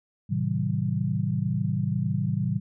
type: chord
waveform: sine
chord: A diminished seventh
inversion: none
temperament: just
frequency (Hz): 110 / 132 / 158.4 / 190.08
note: A2 / C3 / Eb3 / Gb3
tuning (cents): 0 / +16 / +31 / +47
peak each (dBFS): -29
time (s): 0.29-2.6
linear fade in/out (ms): 20
effects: none